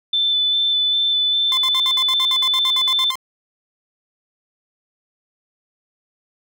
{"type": "tone with vibrato", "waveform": "sine", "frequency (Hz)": 3520, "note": "A7", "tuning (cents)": 0, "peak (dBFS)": -15, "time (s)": [0.13, 3.11], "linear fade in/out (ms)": 5, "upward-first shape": "square", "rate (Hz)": 2.5, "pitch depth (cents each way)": 10}
{"type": "tone bursts", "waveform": "sawtooth", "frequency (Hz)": 1046.5, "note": "C6", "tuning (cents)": 0, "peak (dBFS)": -20, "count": 15, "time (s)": [1.52, 3.155], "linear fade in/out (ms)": 0, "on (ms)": 53, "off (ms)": 60}
{"effects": []}